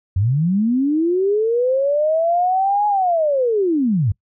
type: linear two-way sweep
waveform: sine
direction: up then down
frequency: 87.2 to 840 to 87.2 Hz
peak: -14 dBFS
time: 0.16-4.12 s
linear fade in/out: 5 ms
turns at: 2.87 s
effects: noise-tail reverb RT60 0.1 s tail -23 dB re dry